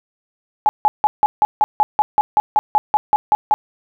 sine tone bursts, 846 Hz, G#5, 32 cents sharp, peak -9 dBFS, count 16, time 0.66-3.54 s, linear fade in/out 0 ms, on 30 ms, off 160 ms, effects none

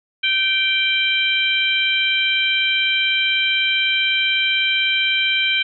harmonic tone with a mistuned harmonic, 784 Hz, G5, in tune, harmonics 2 / 3 / 4 / 5, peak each -25 / -19 / -19 / -28 dBFS, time 0.23-5.63 s, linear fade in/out 10 ms, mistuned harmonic 2, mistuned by -26 cents, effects none

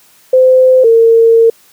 sine tone pair in turn, 515 / 456.6 Hz, C5 / A#4, -28 / -36 cents, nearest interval major second, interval 208 cents, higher first, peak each -3 dBFS, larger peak neither, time 0.33-0.84 / 0.84-1.5 s, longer second, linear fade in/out 5 ms, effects white hiss -46 dBFS RMS until 1.72 s + high-pass 100 Hz 12 dB/octave

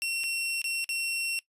sawtooth tone with dropouts, 2724 Hz, F7, 44 cents flat, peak -25 dBFS, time 0.02-1.39 s, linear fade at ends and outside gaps 0 ms, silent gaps 0.235-0.239 / 0.617-0.642 / 0.843-0.891 s, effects noise-tail reverb RT60 0.1 s tail -19 dB re dry + resampled to 32000 Hz

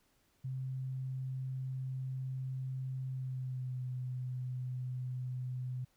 sine tone with pitch glide, 130.81 to 126.72 Hz, C3 to B2, 0 to +45 cents, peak -36 dBFS, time 0.44-5.85 s, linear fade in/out 10 ms, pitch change -55 cents, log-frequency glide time 3.09-3.83 s, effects pink hiss -73 dBFS RMS until 5.96 s

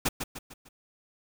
pink noise with echo, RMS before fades -25 dBFS, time 0.05-0.09 s, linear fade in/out 10 ms, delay 150 ms, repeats 4, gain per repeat -7 dB, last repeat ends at 0.69 s, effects none

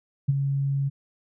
sine tone with ADSR envelope, 138.59 Hz, C#3, in tune, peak -15 dBFS, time 0.28-0.9 s, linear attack 13 ms, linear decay 26 ms, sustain -7 dB, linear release 24 ms, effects none

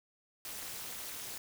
white noise with amplitude modulation, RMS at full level -39 dBFS, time 0.45-1.38 s, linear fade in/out 2 ms, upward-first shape sine, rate 238 Hz, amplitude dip 95%, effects none

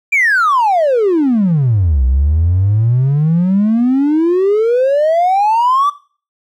triangle exponential two-way sweep, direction down then up, 2412 to 61.74 to 1181 Hz, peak -6 dBFS, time 0.12-5.9 s, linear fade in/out 10 ms, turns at 2.04 s, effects noise-tail reverb RT60 0.4 s tail -20 dB re dry + tanh soft clip ceiling -5 dBFS

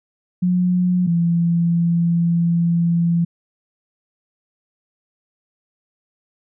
sine tone pair in turn, 180 / 169.75 Hz, F#3 / F3, -47 / -49 cents, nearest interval minor second, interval 102 cents, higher first, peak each -14 dBFS, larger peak neither, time 0.42-1.07 / 1.07-3.25 s, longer second, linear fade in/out 10 ms, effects none

